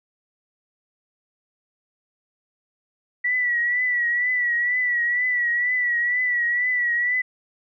sine tone with vibrato, 1948 Hz, B6, 24 cents flat, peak -19 dBFS, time 3.24-7.22 s, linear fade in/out 10 ms, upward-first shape triangle, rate 2.1 Hz, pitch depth 59 cents each way, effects none

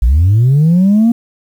sine linear sweep, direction up, 51.91 to 238 Hz, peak -4 dBFS, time 0.02-1.12 s, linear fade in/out 5 ms, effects tanh soft clip ceiling -4 dBFS + 7-bit

